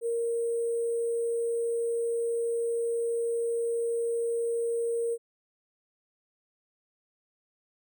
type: tone with sample-and-hold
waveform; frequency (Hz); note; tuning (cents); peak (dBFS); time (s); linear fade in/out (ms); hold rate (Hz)
sine; 466.2; A#4; 0; -26; 0.01-5.18; 50; 8820
effects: none